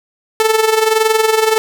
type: tone with amplitude modulation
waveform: sawtooth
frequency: 440 Hz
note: A4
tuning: in tune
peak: -4 dBFS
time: 0.4-1.58 s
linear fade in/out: 0 ms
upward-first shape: sine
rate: 21.5 Hz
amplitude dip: 65%
effects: none